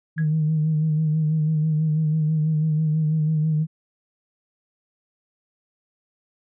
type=tone with vibrato; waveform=sine; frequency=155.56 Hz; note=D#3; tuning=in tune; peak=-17 dBFS; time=0.16-3.67 s; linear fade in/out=50 ms; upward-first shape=sine; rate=6.1 Hz; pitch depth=41 cents each way
type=tone with exponential decay; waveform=sine; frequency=1661.2 Hz; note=G#6; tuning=in tune; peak=-27 dBFS; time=0.18-0.3 s; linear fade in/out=1 ms; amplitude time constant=24 ms
effects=tanh soft clip ceiling -13 dBFS